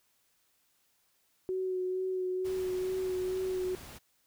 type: tone with vibrato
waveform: sine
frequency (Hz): 371.2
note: F#4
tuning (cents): +6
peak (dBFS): -30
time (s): 1.49-3.75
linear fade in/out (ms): 0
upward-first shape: sine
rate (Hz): 2.2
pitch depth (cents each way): 18
type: noise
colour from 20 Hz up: pink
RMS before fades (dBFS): -48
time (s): 2.44-3.99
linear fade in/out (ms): 20
effects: white hiss -72 dBFS RMS until 4.26 s